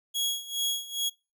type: tone with tremolo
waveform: sawtooth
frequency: 3322 Hz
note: G#7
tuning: in tune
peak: -22 dBFS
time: 0.14-1.1 s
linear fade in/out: 20 ms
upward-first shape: sine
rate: 2.4 Hz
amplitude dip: 85%
effects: noise-tail reverb RT60 0.3 s tail -24 dB re dry